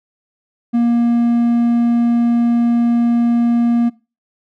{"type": "tone", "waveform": "triangle", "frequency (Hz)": 236.1, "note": "A#3", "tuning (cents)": 22, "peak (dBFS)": -9, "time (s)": [0.73, 3.9], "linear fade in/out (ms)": 20, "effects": ["noise-tail reverb RT60 0.3 s tail -21 dB re dry"]}